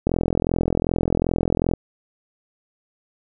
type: click train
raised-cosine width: 2 ms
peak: -6 dBFS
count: 72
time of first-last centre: 0.07-1.737 s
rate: 42.6 Hz
effects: none